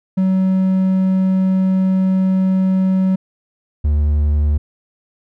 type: tone pair in turn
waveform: triangle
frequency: 188.5 / 74.1 Hz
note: F#3 / D2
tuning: +32 / +16 cents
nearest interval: octave + major third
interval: 1616 cents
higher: first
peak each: -10 dBFS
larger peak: neither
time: 0.17-3.16 / 3.84-4.58 s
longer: first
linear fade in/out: 10 ms
effects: none